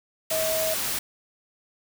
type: tone in noise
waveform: sine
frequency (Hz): 638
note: D#5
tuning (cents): +43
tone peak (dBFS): -25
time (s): 0.31-0.74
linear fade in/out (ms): 5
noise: white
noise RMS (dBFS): -28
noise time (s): 0.3-0.99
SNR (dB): 0
effects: none